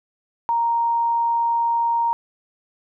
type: tone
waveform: sine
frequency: 932.3 Hz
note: A#5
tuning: in tune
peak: -17 dBFS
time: 0.49-2.13 s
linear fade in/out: 0 ms
effects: none